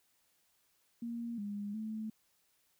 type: tone with pitch steps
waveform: sine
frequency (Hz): 234.3 / 204.3 / 218.1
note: A#3 / G#3 / A3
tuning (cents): +9 / -28 / -15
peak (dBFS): -37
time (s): 1.02-2.1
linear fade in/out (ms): 5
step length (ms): 360
effects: white hiss -74 dBFS RMS until 2.79 s